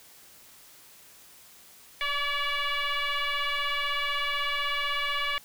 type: tone with frequency modulation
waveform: sine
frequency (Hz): 581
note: D5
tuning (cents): -19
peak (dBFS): -25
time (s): 2.01-5.38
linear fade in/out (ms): 0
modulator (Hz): 573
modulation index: 5.1
effects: tanh soft clip ceiling -21 dBFS + white hiss -53 dBFS RMS until 5.44 s